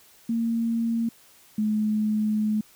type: tone pair in turn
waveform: sine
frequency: 230 / 213.7 Hz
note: A#3 / G#3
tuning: -23 / +50 cents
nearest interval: minor second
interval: 127 cents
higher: first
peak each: -22 / -21 dBFS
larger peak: second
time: 0.29-1.09 / 1.58-2.61 s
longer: second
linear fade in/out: 5 ms
effects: white hiss -55 dBFS RMS until 2.75 s